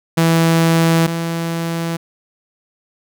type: tone pair in turn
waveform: sawtooth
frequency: 164.81 / 166.63 Hz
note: E3 / E3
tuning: 0 / +19 cents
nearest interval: unison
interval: 19 cents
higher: second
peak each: -7 / -15 dBFS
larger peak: first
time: 0.17-1.07 / 1.07-1.97 s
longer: neither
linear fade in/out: 10 ms
effects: none